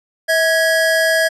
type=tone pair together; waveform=square; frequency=646.4 / 1661.2 Hz; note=E5 / G#6; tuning=-34 / 0 cents; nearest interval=octave + major third; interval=1634 cents; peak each=-16 dBFS; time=0.28-1.29 s; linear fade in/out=20 ms; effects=low-pass 12000 Hz 12 dB/octave